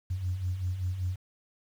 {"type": "beating tone pair", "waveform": "sine", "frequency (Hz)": [87.31, 92.51], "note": ["F2", "F#2"], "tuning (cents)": [0, 0], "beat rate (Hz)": 5.2, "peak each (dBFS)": [-36, -29], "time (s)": [0.1, 1.16], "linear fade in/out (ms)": 10, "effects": ["tanh soft clip ceiling -22 dBFS", "9-bit"]}